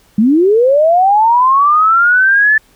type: linear sweep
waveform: sine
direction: up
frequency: 199 to 1760 Hz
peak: -6 dBFS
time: 0.18-2.58 s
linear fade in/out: 5 ms
effects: pink hiss -50 dBFS RMS until 2.75 s